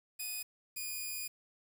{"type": "tone pair in turn", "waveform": "5% pulse", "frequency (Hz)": [2489, 2455], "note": ["D#7", "D#7"], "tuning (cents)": [0, -24], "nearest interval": "unison", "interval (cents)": 24, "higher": "first", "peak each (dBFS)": [-28, -28], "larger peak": "neither", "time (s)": [[0.19, 0.43], [0.76, 1.28]], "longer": "second", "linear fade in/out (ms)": 10, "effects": ["9-bit"]}